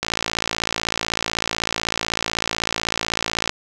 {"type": "click train", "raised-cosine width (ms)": 0.2, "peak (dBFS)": -3, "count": 195, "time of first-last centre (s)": [0.03, 3.494], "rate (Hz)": 56, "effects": []}